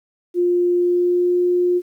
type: tone with pitch glide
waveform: sine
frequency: 352.8 to 355.9 Hz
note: F4 to F4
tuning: +18 to +33 cents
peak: -14 dBFS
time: 0.34-1.82 s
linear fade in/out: 50 ms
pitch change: +15 cents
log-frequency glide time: 0.8-1.39 s
effects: 9-bit